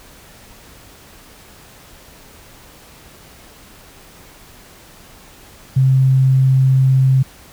sine tone, 132.2 Hz, C3, 18 cents sharp, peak -9 dBFS, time 5.76-7.23 s, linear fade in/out 10 ms, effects pink hiss -43 dBFS RMS until 7.52 s

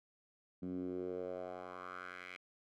10% pulse tone with band-pass filter sweep, 90.8 Hz, F#2, 32 cents flat, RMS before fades -44 dBFS, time 0.62-2.37 s, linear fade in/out 10 ms, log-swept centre 220 to 2300 Hz, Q 3.2, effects none

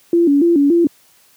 sine tone with vibrato, 311.1 Hz, D#4, in tune, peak -9 dBFS, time 0.13-0.87 s, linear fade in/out 2 ms, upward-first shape square, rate 3.5 Hz, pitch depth 160 cents each way, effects white hiss -52 dBFS RMS until 1.36 s + high-pass 80 Hz 12 dB/octave

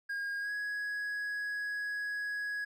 triangle tone with pitch glide, 1627 to 1667.9 Hz, G#6 to G#6, -36 to +7 cents, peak -32 dBFS, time 0.09-2.65 s, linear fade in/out 10 ms, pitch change +43 cents, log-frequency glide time 0.4-0.52 s, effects none

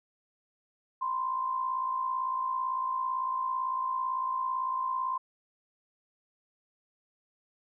sine tone pair together, 986 / 1043.9 Hz, B5 / C6, -3 / -4 cents, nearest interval minor second, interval 99 cents, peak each -37 / -29 dBFS, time 1.01-5.18 s, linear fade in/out 10 ms, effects none

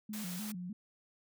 sine tone with vibrato, 195 Hz, G3, 9 cents flat, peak -39 dBFS, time 0.09-0.73 s, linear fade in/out 5 ms, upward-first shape square, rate 3.3 Hz, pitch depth 150 cents each way
white high-pass noise, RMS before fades -45 dBFS, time 0.13-0.52 s, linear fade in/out 5 ms, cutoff 270 Hz, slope 24 dB/octave
effects none

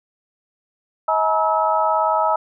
sine tone cluster, 636 / 854 / 952 / 1294 Hz, D#5 / G#5 / A#5 / E6, +38 / +48 / +36 / -32 cents, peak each -21 dBFS, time 1.08-2.36 s, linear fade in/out 5 ms, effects none

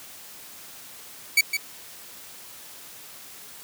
sawtooth tone with echo, 2274 Hz, C#7, 44 cents sharp, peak -11 dBFS, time 1.37-1.41 s, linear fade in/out 5 ms, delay 160 ms, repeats 1, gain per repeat -8 dB, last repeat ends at 1.57 s, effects white hiss -44 dBFS RMS until 3.63 s + high-pass 80 Hz 12 dB/octave

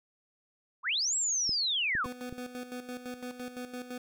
sine linear two-way sweep, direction up then down, 932.3 to 7770 to 932.3 Hz, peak -27 dBFS, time 0.83-2.07 s, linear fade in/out 50 ms, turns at 1.16 s
clicks, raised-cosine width 3 ms, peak -28 dBFS, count 4, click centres 1.493 / 1.952 / 2.059 / 2.326 s
25% pulse tone with tremolo, 248.7 Hz, B3, 12 cents sharp, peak -33 dBFS, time 2.04-3.98 s, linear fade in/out 5 ms, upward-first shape square, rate 5.9 Hz, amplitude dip 65%
effects none

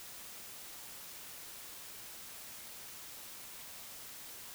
silence, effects white hiss -49 dBFS RMS until 4.54 s

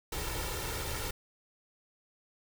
pink noise with comb filter, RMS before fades -36 dBFS, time 0.12-1.11 s, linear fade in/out 5 ms, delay 2.2 ms, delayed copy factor +0.6, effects none

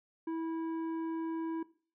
triangle tone with tanh clipping, 326.4 Hz, E4, 17 cents flat, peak -35 dBFS, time 0.27-1.63 s, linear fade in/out 5 ms, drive 13 dB, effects noise-tail reverb RT60 0.4 s tail -18 dB re dry

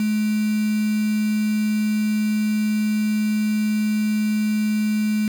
sine tone with quantisation, 213 Hz, G#3, 44 cents sharp, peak -18 dBFS, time 0-5.28 s, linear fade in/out 2 ms, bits 5, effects none

